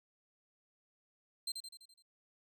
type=tone with echo; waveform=30% pulse; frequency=4141 Hz; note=C8; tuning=19 cents flat; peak=-33 dBFS; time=1.47-1.52 s; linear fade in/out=5 ms; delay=84 ms; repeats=6; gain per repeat=-5 dB; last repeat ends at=2.024 s; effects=none